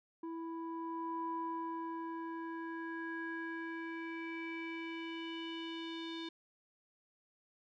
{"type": "tone with low-pass filter sweep", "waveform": "square", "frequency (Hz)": 329.6, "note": "E4", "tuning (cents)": 0, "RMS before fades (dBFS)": -42, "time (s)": [0.23, 6.29], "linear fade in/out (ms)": 5, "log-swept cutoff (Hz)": [750, 3700], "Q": 5.1, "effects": []}